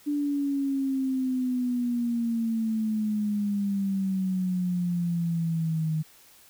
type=exponential sweep; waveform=sine; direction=down; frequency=293.7 to 155.6 Hz; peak=-24 dBFS; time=0.06-6.03 s; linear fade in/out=20 ms; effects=white hiss -55 dBFS RMS until 6.49 s